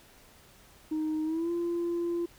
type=tone with pitch glide; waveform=sine; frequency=311.1 to 343.2 Hz; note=D#4 to F4; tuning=0 to -30 cents; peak=-26 dBFS; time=0.91-2.26 s; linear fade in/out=10 ms; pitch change=+170 cents; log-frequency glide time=1.24-1.51 s; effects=tanh soft clip ceiling -26 dBFS + pink hiss -57 dBFS RMS until 2.38 s